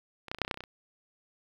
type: clicks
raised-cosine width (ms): 0.3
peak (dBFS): -27 / -17 / -21 / -28 / -9 / -18 / -19 / -11 / -25 / -25 / -23 / -29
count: 12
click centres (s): 0.283 / 0.315 / 0.347 / 0.386 / 0.417 / 0.449 / 0.479 / 0.512 / 0.543 / 0.574 / 0.606 / 0.638
effects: 8-bit